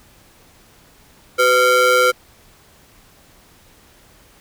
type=ring-modulated tone; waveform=square; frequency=440 Hz; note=A4; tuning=in tune; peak=-9 dBFS; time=1.38-2.12 s; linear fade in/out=20 ms; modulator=942 Hz; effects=pink hiss -50 dBFS RMS until 4.4 s